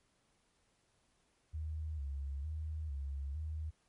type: tone with vibrato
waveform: sine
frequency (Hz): 73.5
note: D2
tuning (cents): +2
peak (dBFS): -37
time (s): 1.53-3.71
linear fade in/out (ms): 20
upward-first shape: square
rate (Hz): 1.1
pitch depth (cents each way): 100
effects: pink hiss -75 dBFS RMS until 3.88 s + MP3 48 kbps